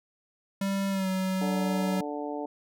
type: tone with pitch glide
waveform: square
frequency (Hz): 196 to 188.34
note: G3 to F#3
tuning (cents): 0 to +31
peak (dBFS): -27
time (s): 0.61-2.01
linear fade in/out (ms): 5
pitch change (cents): -69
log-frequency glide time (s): 0.9-1.08
type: harmonic tone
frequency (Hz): 146.83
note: D3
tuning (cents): 0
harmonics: 2 / 3 / 4 / 5 / 6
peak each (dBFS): -35 / -37 / -38 / -39 / -40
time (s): 1.41-2.46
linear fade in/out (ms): 5
effects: none